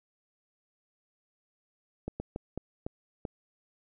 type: slowing click train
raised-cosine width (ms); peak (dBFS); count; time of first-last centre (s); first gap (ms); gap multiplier
2; -21; 6; 2.08-3.252; 120; 1.34
effects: none